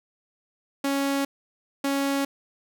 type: tone pair in turn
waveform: sawtooth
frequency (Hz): 277.2 / 277.2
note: C#4 / C#4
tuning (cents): 0 / 0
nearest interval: unison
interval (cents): 0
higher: neither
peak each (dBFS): -19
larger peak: neither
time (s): 0.84-1.25 / 1.84-2.25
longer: neither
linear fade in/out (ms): 5
effects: none